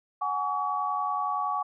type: chord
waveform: sine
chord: F# suspended second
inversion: none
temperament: equal with one note detuned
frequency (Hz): 740 / 830.6 / 1135.3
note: F#5 / G#5 / C#6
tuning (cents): 0 / 0 / +41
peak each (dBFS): -33 / -32 / -28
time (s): 0.21-1.63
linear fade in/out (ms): 10
effects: none